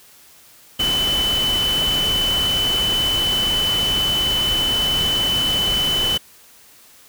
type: tone in noise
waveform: sine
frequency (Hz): 3015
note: F#7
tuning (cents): +32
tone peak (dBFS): -17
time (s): 0.79-6.18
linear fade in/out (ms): 10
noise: pink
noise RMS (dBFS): -26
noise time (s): 0.79-6.18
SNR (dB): +6
effects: white hiss -48 dBFS RMS until 7.08 s